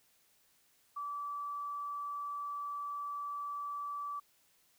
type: tone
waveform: sine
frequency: 1156 Hz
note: D6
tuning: 28 cents flat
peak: -37 dBFS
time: 0.96-4.2 s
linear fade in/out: 10 ms
effects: white hiss -70 dBFS RMS until 4.78 s